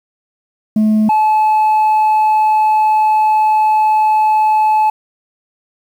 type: tone pair in turn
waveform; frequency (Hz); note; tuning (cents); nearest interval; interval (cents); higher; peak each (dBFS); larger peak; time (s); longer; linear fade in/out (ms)
sine; 215.5 / 862; A3 / A5; -36 / -36; 2 octaves; 2400; second; -6; neither; 0.76-1.09 / 1.09-4.9; second; 5
effects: tanh soft clip ceiling -8 dBFS + 7-bit